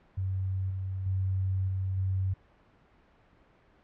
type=tone with level steps; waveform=sine; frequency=94.8 Hz; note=F#2; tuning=43 cents sharp; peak=-28 / -31 / -26 / -28 / -26 dBFS; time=0.17-2.34 s; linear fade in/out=10 ms; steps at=0.7 / 1.06 / 1.68 / 1.97 s; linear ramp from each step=5 ms; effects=pink hiss -62 dBFS RMS until 3.83 s + low-pass 2000 Hz 12 dB/octave